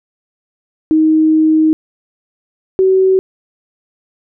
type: tone pair in turn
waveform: sine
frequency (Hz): 314.1 / 378.7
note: D#4 / F#4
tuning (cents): +16 / +40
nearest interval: minor third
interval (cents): 324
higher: second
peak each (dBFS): -7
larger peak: neither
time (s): 0.91-1.73 / 2.79-3.19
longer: first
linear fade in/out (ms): 0
effects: none